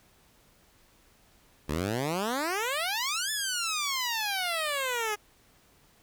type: exponential two-way sweep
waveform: 10% pulse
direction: up then down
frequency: 69.3 to 1760 to 410.4 Hz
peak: -20 dBFS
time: 1.68-5.16 s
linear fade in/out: 20 ms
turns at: 3.31 s
effects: pink hiss -62 dBFS RMS until 6.02 s